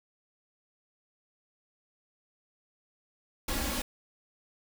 pink noise with comb filter, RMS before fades -32 dBFS, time 3.48-3.82 s, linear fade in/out 5 ms, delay 3.6 ms, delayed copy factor +0.8, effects none

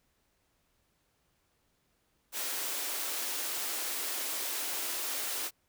white high-pass noise, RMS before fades -35 dBFS, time 2.32-5.51 s, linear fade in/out 50 ms, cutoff 270 Hz, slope 48 dB/octave, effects pink hiss -74 dBFS RMS until 5.68 s

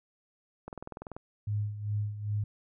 click train, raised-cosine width 1 ms, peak -26 dBFS, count 11, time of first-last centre 0.68-1.165 s, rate 20.6 Hz
sine tone with tremolo, 104.4 Hz, G#2, 10 cents sharp, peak -27 dBFS, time 1.47-2.44 s, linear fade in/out 5 ms, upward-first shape sine, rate 2.5 Hz, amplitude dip 70%
effects none

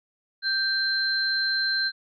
sine tone pair together, 1570 / 4122 Hz, G6 / C8, +2 / -27 cents, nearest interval octave + perfect fourth, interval 1671 cents, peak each -25 dBFS, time 0.42-1.92 s, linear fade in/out 50 ms, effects none

